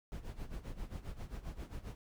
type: noise with tremolo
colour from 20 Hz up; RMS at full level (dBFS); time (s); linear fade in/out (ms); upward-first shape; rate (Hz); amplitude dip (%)
brown; -41; 0.12-1.95; 0; sine; 7.5; 80
effects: none